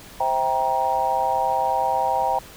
sine chord, C dominant seventh, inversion none, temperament just, 523.3 / 654.1 / 784.9 / 941.9 Hz, C5 / E5 / G5 / Bb5, 0 / -14 / +2 / +18 cents, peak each -28 / -28 / -22 / -23 dBFS, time 0.2-2.39 s, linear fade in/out 5 ms, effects pink hiss -43 dBFS RMS until 2.56 s

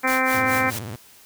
harmonic tone, 259.9 Hz, C4, 11 cents flat, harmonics 1 / 2 / 3 / 4 / 5 / 6 / 7 / 8 / 9, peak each -27 / -27 / -27 / -27 / -27 / -27 / -27 / -27 / -27 dBFS, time 0.03-0.71 s, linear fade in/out 20 ms
white noise with tremolo, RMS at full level -30 dBFS, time 0.07-0.79 s, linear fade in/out 5 ms, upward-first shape sine, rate 4.7 Hz, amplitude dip 95%
sawtooth tone with vibrato, 110 Hz, A2, in tune, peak -27 dBFS, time 0.34-0.96 s, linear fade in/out 5 ms, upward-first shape sine, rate 17 Hz, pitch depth 230 cents each way
effects white hiss -50 dBFS RMS until 1.25 s

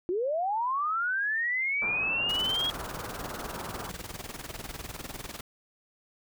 sine linear sweep, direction up, 337 to 3322 Hz, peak -26 dBFS, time 0.09-2.7 s, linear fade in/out 0 ms
white low-pass noise, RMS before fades -40 dBFS, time 1.82-3.9 s, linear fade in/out 0 ms, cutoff 1500 Hz, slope 48 dB/octave
pink noise with tremolo, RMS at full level -38 dBFS, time 2.29-5.41 s, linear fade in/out 5 ms, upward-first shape square, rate 20 Hz, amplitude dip 70%
effects none

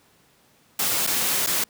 white noise with dropouts, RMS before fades -23 dBFS, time 0.79-1.64 s, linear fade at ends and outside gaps 5 ms, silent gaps 1.067-1.072 / 1.464-1.47 s, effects pink hiss -59 dBFS RMS until 1.69 s + high-pass 100 Hz 12 dB/octave

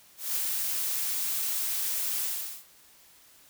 blue noise with ADSR envelope, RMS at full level -28 dBFS, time 0.17-2.65 s, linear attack 190 ms, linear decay 18 ms, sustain -2 dB, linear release 410 ms, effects white hiss -57 dBFS RMS until 3.49 s

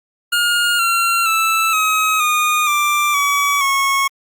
25% pulse tone with pitch steps, 1421 / 1369.4 / 1319.7 / 1271.8 / 1225.7 / 1181.2 / 1138.3 / 1097 Hz, F6 / F6 / E6 / D#6 / D#6 / D6 / C#6 / C#6, +30 / -34 / +2 / +38 / -26 / +10 / +46 / -18 cents, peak -10 dBFS, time 0.32-4.08 s, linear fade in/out 10 ms, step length 470 ms, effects Opus 48 kbps

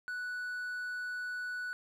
triangle tone, 1480 Hz, F#6, in tune, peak -34 dBFS, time 0.08-1.73 s, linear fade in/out 0 ms, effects none

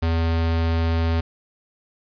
square tone, 82.5 Hz, E2, 2 cents sharp, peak -19 dBFS, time 0.02-1.21 s, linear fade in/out 10 ms, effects resampled to 11025 Hz + 8-bit

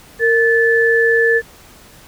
sine tone pair together, 461.3 / 1744.1 Hz, A#4 / A6, -18 / -16 cents, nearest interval octave + major seventh, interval 2302 cents, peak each -13 dBFS, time 0.19-1.42 s, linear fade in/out 50 ms, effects pink hiss -43 dBFS RMS until 2.07 s

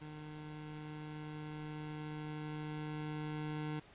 25% pulse tone with level ramp, 152.2 Hz, D#3, 38 cents flat, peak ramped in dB -43 to -34 dBFS, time 0.01-3.8 s, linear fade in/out 10 ms, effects pink hiss -60 dBFS RMS until 3.94 s + resampled to 8000 Hz

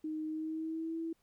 sine tone with pitch glide, 311.1 to 328.1 Hz, D#4 to E4, 0 to -8 cents, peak -35 dBFS, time 0.04-1.13 s, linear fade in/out 5 ms, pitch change +92 cents, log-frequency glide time 0.26-0.99 s, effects pink hiss -75 dBFS RMS until 1.22 s

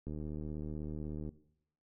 click train, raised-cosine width 3 ms, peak -29 dBFS, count 94, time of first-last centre 0.07-1.29 s, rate 76.2 Hz, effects noise-tail reverb RT60 0.7 s tail -17 dB re dry

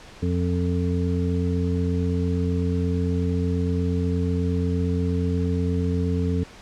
harmonic tone, 88.4 Hz, F2, 22 cents sharp, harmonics 1 / 2 / 3 / 5, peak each -23 / -26 / -28 / -30 dBFS, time 0.22-6.44 s, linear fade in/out 10 ms, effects pink hiss -45 dBFS RMS until 6.61 s + low-pass 6000 Hz 12 dB/octave

